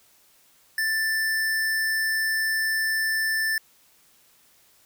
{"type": "tone", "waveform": "square", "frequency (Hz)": 1768, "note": "A6", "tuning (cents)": 8, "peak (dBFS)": -23, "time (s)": [0.78, 3.58], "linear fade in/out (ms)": 2, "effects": ["white hiss -59 dBFS RMS until 4.85 s"]}